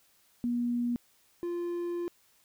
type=tone pair in turn; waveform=sine / triangle; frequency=240.5 / 347.2 Hz; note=B3 / F4; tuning=-46 / -10 cents; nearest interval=tritone; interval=636 cents; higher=second; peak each=-27 / -29 dBFS; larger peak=first; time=0.44-0.96 / 1.43-2.08 s; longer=second; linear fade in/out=0 ms; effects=white hiss -66 dBFS RMS until 2.44 s